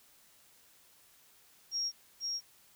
sine tone with echo, 5588 Hz, F8, in tune, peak -31 dBFS, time 1.71-1.92 s, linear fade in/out 50 ms, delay 490 ms, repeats 1, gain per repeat -2 dB, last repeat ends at 2.41 s, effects white hiss -63 dBFS RMS until 2.75 s

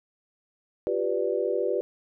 sine chord, G dominant seventh, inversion third, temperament equal with one note detuned, 352.9 / 392 / 493.9 / 587.3 Hz, F4 / G4 / B4 / D5, +18 / 0 / 0 / 0 cents, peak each -31 / -28 / -28 / -31 dBFS, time 0.87-1.81 s, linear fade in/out 0 ms, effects none

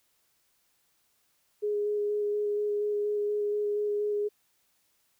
sine tone with vibrato, 415.3 Hz, G#4, in tune, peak -26 dBFS, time 1.62-4.29 s, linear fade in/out 20 ms, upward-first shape square, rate 4.2 Hz, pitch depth 9 cents each way, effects white hiss -71 dBFS RMS until 5.19 s

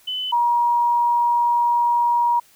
sine tone pair in turn, 3016 / 952.4 Hz, F#7 / A#5, +32 / +37 cents, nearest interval octave + minor sixth, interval 1995 cents, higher first, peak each -23 / -15 dBFS, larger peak second, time 0.07-0.32 / 0.32-2.4 s, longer second, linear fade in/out 10 ms, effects white hiss -54 dBFS RMS until 2.55 s

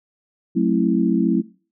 sine chord, F# half-diminished seventh, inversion none, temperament equal with one note detuned, 185 / 220 / 267.3 / 329.6 Hz, F#3 / A3 / C4 / E4, 0 / 0 / +37 / 0 cents, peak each -20 / -21 / -22 / -21 dBFS, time 0.55-1.42 s, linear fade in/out 20 ms, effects noise-tail reverb RT60 0.4 s tail -22 dB re dry

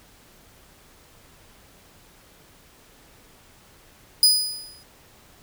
sawtooth tone with exponential decay, 4970 Hz, D#8, 3 cents flat, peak -8 dBFS, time 4.23-4.83 s, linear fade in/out 1 ms, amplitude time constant 130 ms, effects pink hiss -53 dBFS RMS until 5.42 s

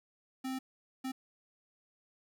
square tone bursts at uneven times, 261.6 Hz, C4, in tune, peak -36 dBFS, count 2, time 0.44-0.59 / 1.04-1.12 s, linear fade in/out 10 ms, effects 11-bit

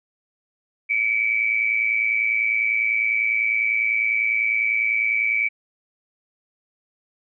sine tone with amplitude modulation, 2292 Hz, D7, 43 cents flat, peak -15 dBFS, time 0.89-5.49 s, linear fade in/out 20 ms, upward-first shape sine, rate 110 Hz, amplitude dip 70%, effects none

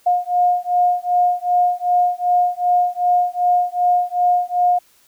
sine beating tone pair, 713 / 715.6 Hz, F5 / F5, +36 / +42 cents, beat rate 2.6 Hz, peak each -17 dBFS, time 0.06-4.79 s, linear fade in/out 10 ms, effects white hiss -55 dBFS RMS until 5.07 s

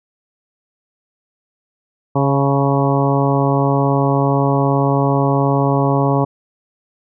harmonic tone with a mistuned harmonic, 138.59 Hz, C#3, in tune, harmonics 1 / 2 / 3 / 4 / 5 / 6 / 7 / 8, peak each -16 / -19 / -21 / -22 / -23 / -24 / -24 / -25 dBFS, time 2.15-6.25 s, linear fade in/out 10 ms, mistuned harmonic 6, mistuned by +33 cents, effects none

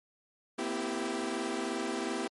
sawtooth chord, C dominant seventh, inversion third, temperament equal with one note detuned, 233.1 / 255.9 / 329.6 / 392 Hz, Bb3 / C4 / E4 / G4, 0 / -38 / 0 / 0 cents, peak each -36 / -34 / -33 / -33 dBFS, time 0.58-2.28 s, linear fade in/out 10 ms, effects MP3 48 kbps

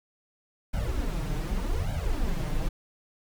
brown noise with flanger, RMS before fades -28 dBFS, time 0.73-2.69 s, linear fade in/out 10 ms, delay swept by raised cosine 1.3 to 6.7 ms, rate 0.84 Hz, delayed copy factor +0.9, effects none

